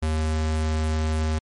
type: tone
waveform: square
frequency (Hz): 78.3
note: D#2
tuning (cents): +11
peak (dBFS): -22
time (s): 0.02-1.39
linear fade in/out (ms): 10
effects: MP3 48 kbps